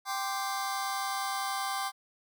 sawtooth chord, G suspended fourth, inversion none, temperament just, 784 / 1045.3 / 1176 Hz, G5 / C6 / D6, 0 / -2 / +2 cents, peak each -30 / -33 / -32 dBFS, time 0.05-1.92 s, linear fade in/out 50 ms, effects none

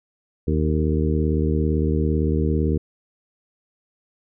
harmonic tone with a mistuned harmonic, 77.78 Hz, D#2, in tune, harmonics 1 / 2 / 3 / 4 / 5 / 6, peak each -21 / -24 / -26 / -27 / -28 / -29 dBFS, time 0.47-2.78 s, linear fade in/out 10 ms, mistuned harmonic 6, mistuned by -28 cents, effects none

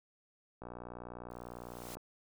click train, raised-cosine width 1 ms, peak -31 dBFS, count 82, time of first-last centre 0.62-1.97 s, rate 60 Hz
white noise with exponential growth, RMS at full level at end -47 dBFS, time 1.3-1.95 s, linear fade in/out 0 ms, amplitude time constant 140 ms
effects none

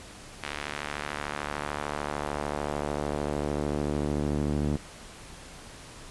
sawtooth tone with band-pass filter sweep, 73.42 Hz, D2, in tune, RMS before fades -31 dBFS, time 0.43-4.77 s, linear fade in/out 5 ms, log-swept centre 2400 to 230 Hz, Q 0.96, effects pink hiss -46 dBFS RMS until 6.1 s + resampled to 24000 Hz

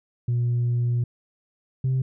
sine tone pair in turn, 120.5 / 130.57 Hz, B2 / C3, -42 / -3 cents, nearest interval minor second, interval 139 cents, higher second, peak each -18 dBFS, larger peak neither, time 0.28-1.04 / 1.84-2.02 s, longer first, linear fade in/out 5 ms, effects tanh soft clip ceiling -18 dBFS

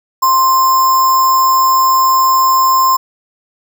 sine tone with sample-and-hold, 1046.5 Hz, C6, in tune, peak -7 dBFS, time 0.22-2.97 s, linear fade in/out 10 ms, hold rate 6300 Hz, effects none

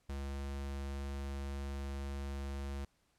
square tone, 69.3 Hz, C#2, in tune, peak -39 dBFS, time 0.09-2.85 s, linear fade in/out 5 ms, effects pink hiss -75 dBFS RMS until 3.18 s + low-pass 11000 Hz 12 dB/octave

